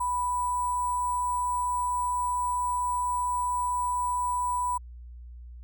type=tone with sample-and-hold; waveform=sine; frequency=987.8 Hz; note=B5; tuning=in tune; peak=-25 dBFS; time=0-4.78 s; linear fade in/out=10 ms; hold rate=8820 Hz; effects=added 60 Hz sine -41 dBFS peak until 5.63 s